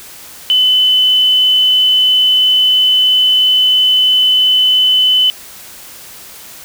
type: tone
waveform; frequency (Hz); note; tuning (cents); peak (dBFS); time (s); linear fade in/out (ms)
sine; 3021; F#7; +35; -7; 0.5-5.3; 0
effects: white hiss -34 dBFS RMS until 6.64 s

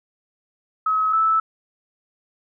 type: tone pair in turn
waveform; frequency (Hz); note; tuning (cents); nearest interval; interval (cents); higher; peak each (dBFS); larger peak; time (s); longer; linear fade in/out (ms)
sine; 1281 / 1311.7; E6 / E6; -50 / -9; unison; 41; second; -17 / -15; second; 0.86-1.13 / 1.13-1.4; neither; 5
effects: none

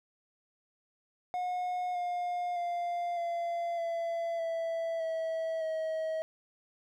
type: tone with pitch steps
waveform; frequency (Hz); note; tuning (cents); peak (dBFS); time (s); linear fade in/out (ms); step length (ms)
triangle; 723 / 710.2 / 697.6 / 685.2 / 673 / 661.1 / 649.3 / 637.8; F#5 / F5 / F5 / F5 / E5 / E5 / E5 / D#5; -40 / +29 / -2 / -33 / +36 / +5 / -26 / +43; -29; 1.34-6.22; 0; 610
effects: none

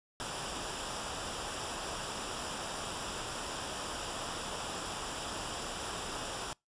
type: noise with comb filter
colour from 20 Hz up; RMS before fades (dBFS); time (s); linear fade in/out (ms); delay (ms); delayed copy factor
pink; -39; 0.2-6.53; 0; 0.47; -0.6
effects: noise-tail reverb RT60 0.2 s tail -26 dB re dry + resampled to 22050 Hz

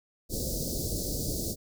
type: band-stop noise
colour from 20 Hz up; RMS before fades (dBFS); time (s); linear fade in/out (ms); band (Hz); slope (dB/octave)
pink; -32; 0.29-1.56; 50; 590 to 4400; 48
effects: none

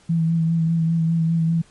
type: tone with vibrato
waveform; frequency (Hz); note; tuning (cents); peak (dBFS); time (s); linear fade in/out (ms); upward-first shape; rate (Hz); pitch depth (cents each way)
sine; 164.4; E3; -4; -16; 0.09-1.62; 10; sine; 5; 26
effects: pink hiss -54 dBFS RMS until 1.7 s + MP3 48 kbps

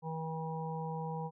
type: harmonic tone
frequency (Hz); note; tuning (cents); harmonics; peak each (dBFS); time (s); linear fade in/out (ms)
160.8; E3; -43; 1 / 3 / 5 / 6; -38 / -43 / -43 / -44; 0.02-1.31; 50
effects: none

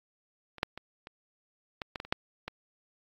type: clicks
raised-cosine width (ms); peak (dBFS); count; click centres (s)
0.3; -30 / -10 / -25 / -28 / -19 / -19 / -20 / -30 / -10 / -20; 10; 0.583 / 0.631 / 0.776 / 1.071 / 1.818 / 1.958 / 2.001 / 2.05 / 2.125 / 2.48
effects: AAC 64 kbps

